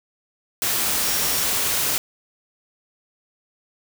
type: tone in noise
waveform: sine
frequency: 5588 Hz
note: F8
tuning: in tune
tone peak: -31 dBFS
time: 1.03-1.43 s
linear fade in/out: 0 ms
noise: white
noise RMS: -22 dBFS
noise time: 0.62-1.98 s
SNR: -12 dB
effects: none